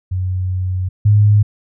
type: tone pair in turn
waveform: sine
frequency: 92.3 / 104.23 Hz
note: F#2 / G#2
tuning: -4 / +7 cents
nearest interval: major second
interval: 211 cents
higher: second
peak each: -16 / -7 dBFS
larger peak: second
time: 0.11-0.89 / 1.05-1.43 s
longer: first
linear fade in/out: 10 ms
effects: none